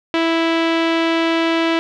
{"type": "tone with low-pass filter", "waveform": "sawtooth", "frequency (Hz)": 329.6, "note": "E4", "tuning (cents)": 0, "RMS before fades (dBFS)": -17, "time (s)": [0.14, 1.79], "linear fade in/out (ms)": 0, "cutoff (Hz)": 3100, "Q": 1.8, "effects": []}